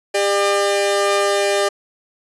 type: tone pair together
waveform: sawtooth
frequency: 400.5 / 600 Hz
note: G4 / D5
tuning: +37 / +37 cents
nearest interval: perfect fifth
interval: 700 cents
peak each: -14 dBFS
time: 0.14-1.69 s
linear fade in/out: 10 ms
effects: resampled to 24000 Hz